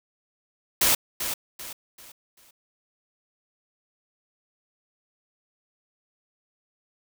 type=noise with echo; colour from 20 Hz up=white; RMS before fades=-20 dBFS; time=0.81-0.95 s; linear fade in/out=5 ms; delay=390 ms; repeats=4; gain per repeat=-9 dB; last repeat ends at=2.51 s; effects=none